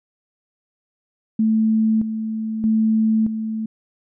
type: tone with tremolo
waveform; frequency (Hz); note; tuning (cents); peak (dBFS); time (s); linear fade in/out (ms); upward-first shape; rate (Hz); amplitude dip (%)
sine; 220; A3; 0; -14; 1.39-3.66; 5; square; 0.8; 60
effects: none